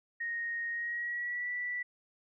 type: tone with pitch glide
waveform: sine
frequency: 1864.7 to 1963.1 Hz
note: A#6 to B6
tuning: 0 to -11 cents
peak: -33 dBFS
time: 0.2-1.83 s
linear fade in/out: 10 ms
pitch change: +89 cents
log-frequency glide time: 0.7-1.5 s
effects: none